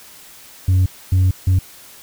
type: tone bursts at uneven times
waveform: sine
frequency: 92.7 Hz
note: F#2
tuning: 4 cents sharp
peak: -8 dBFS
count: 3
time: 0.68-0.86 / 1.12-1.31 / 1.47-1.59 s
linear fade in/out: 5 ms
effects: tanh soft clip ceiling -10 dBFS + white hiss -42 dBFS RMS until 2.02 s